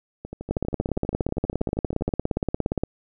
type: two click trains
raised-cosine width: 2 ms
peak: -9 / -20 dBFS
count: 41 / 24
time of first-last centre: 0.51-2.836 / 0.25-2.09 s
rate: 17.2 / 12.5 Hz
effects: none